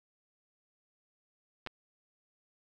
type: clicks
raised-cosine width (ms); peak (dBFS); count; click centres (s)
0.3; -23; 2; 1.664 / 1.672
effects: none